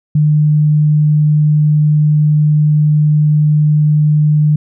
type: tone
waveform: sine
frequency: 150.9 Hz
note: D3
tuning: 47 cents sharp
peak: -7 dBFS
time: 0.15-4.56 s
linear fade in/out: 5 ms
effects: none